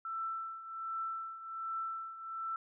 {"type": "tone with tremolo", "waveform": "sine", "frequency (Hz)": 1332, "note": "E6", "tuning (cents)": 18, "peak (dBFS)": -34, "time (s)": [0.05, 2.56], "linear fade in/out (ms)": 2, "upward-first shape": "triangle", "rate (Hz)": 1.3, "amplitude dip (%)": 75, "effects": []}